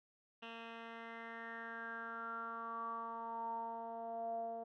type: tone with low-pass filter sweep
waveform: 10% pulse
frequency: 229.3 Hz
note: A#3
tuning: 28 cents flat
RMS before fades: -45 dBFS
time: 0.42-4.64 s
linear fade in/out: 10 ms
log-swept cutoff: 2700 to 620 Hz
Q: 8.6
effects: none